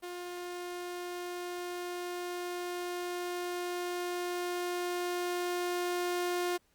sawtooth tone with level ramp, 354.6 Hz, F4, 26 cents sharp, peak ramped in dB -35 to -26 dBFS, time 0.02-6.58 s, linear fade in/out 20 ms, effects pink hiss -71 dBFS RMS until 6.74 s + Opus 32 kbps

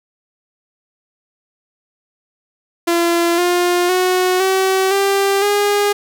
sawtooth tone with pitch steps, 341.2 / 353.8 / 367 / 380.6 / 394.7 / 409.3 Hz, F4 / F4 / F#4 / F#4 / G4 / G#4, -40 / +23 / -14 / +49 / +12 / -25 cents, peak -9 dBFS, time 2.87-5.93 s, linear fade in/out 10 ms, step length 510 ms, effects none

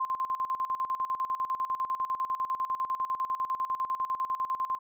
sine tone with tremolo, 1046.5 Hz, C6, in tune, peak -26 dBFS, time 0-4.79 s, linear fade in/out 10 ms, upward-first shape square, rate 10 Hz, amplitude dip 75%, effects none

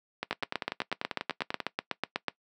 two click trains, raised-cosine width 0.3 ms, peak -12 / -15 dBFS, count 17 / 15, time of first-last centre 0.31-2.283 / 0.23-1.603 s, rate 8.11 / 10.2 Hz, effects noise-tail reverb RT60 0.1 s tail -20 dB re dry + high-pass 200 Hz 12 dB/octave

